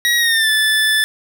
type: tone with pitch glide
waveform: 25% pulse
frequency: 1905 to 1746.9 Hz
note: A#6 to A6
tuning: +37 to -13 cents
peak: -9 dBFS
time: 0.05-1.04 s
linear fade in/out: 0 ms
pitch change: -150 cents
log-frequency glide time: 0.17-0.5 s
effects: none